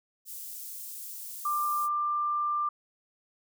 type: high-pass noise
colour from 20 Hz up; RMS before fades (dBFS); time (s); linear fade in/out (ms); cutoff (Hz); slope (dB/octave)
white; -41; 0.25-1.89; 50; 8200; 12
type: tone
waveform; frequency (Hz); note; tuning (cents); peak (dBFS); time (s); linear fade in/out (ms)
sine; 1188; D6; +20; -26; 1.45-2.69; 5
effects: none